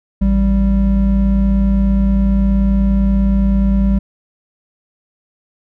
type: tone pair together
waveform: triangle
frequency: 54.89 / 195.6 Hz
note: A1 / G3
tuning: -3 / -4 cents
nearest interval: octave + minor seventh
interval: 2199 cents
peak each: -11 dBFS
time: 0.21-3.99 s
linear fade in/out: 10 ms
effects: none